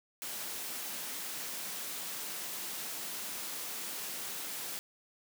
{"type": "high-pass noise", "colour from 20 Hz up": "white", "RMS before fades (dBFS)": -40, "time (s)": [0.22, 4.79], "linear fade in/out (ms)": 0, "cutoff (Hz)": 150, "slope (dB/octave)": 24, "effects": []}